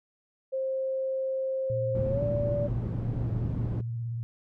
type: tone with pitch glide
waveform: sine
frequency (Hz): 529 to 580.2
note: C5 to D5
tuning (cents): +19 to -21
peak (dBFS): -27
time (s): 0.52-2.68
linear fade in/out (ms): 20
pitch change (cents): +160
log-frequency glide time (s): 2.08-2.23
type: tone with vibrato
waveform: sine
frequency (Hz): 116.54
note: A#2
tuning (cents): 0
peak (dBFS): -30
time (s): 1.7-4.23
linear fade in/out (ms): 0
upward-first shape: square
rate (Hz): 17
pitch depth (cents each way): 31
type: low-pass noise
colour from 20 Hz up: white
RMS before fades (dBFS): -33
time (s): 1.95-3.81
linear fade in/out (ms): 2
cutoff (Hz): 180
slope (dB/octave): 12
effects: none